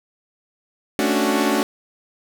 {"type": "chord", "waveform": "sawtooth", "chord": "D major seventh", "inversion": "second", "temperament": "equal", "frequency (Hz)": [220, 277.2, 293.7, 370], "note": ["A3", "C#4", "D4", "F#4"], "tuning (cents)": [0, 0, 0, 0], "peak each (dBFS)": -19, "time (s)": [0.99, 1.63], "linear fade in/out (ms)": 0, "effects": []}